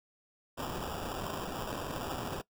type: noise with sample-and-hold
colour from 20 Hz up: violet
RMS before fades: -38 dBFS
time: 0.57-2.42 s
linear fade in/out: 20 ms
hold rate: 2100 Hz
effects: noise-tail reverb RT60 0.1 s tail -20 dB re dry